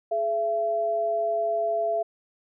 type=tone pair together; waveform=sine; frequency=423.2 / 673 Hz; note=G#4 / E5; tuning=+33 / +36 cents; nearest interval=minor sixth; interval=803 cents; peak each=-31 / -23 dBFS; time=0.11-2.03 s; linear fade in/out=10 ms; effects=none